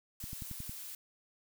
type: noise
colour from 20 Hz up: blue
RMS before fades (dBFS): -45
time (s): 0.2-0.95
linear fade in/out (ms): 2
type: click train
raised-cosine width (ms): 5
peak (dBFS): -31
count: 6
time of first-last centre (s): 0.24-0.695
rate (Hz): 11
effects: none